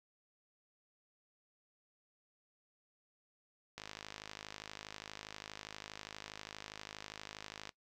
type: click train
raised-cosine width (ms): 0.2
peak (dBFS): -27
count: 206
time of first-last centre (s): 3.78-7.692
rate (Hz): 52.4
effects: noise-tail reverb RT60 0.1 s tail -19 dB re dry